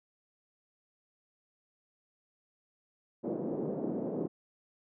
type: band-pass noise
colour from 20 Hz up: white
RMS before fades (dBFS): -35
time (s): 3.23-4.28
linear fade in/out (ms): 20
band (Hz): 170 to 480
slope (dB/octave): 24
effects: none